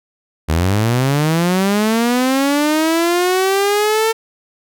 sawtooth linear sweep, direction up, 74.3 to 451.5 Hz, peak -9 dBFS, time 0.48-4.13 s, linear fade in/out 20 ms, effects none

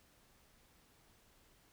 silence, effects pink hiss -68 dBFS RMS until 1.72 s

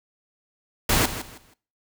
pink noise with echo, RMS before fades -20 dBFS, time 0.89-1.06 s, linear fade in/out 5 ms, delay 160 ms, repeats 3, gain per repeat -12 dB, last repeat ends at 1.54 s, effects noise-tail reverb RT60 0.4 s tail -20 dB re dry

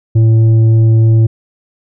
sine tone with tanh clipping, 112.1 Hz, A2, 33 cents sharp, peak -6 dBFS, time 0.15-1.27 s, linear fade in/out 10 ms, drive 6 dB, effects none

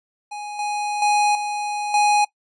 square tone with level steps, 830.6 Hz, G#5, in tune, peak -30 / -23 / -16 / -24 / -15 dBFS, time 0.31-2.25 s, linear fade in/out 10 ms, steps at 0.59 / 1.02 / 1.35 / 1.94 s, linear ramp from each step 2 ms, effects noise-tail reverb RT60 0.1 s tail -20 dB re dry + resampled to 22050 Hz

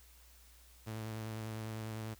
sawtooth tone with vibrato, 110 Hz, A2, in tune, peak -36 dBFS, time 0.86-2.15 s, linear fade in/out 20 ms, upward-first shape square, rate 10 Hz, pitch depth 22 cents each way, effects added 60 Hz sine -60 dBFS peak until 2.19 s + white hiss -63 dBFS RMS until 2.19 s

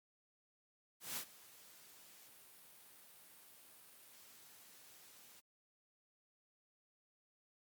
white noise with ADSR envelope, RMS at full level -41 dBFS, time 1-5.41 s, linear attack 170 ms, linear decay 78 ms, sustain -20 dB, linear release 22 ms, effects high-pass 100 Hz 12 dB/octave + Opus 48 kbps

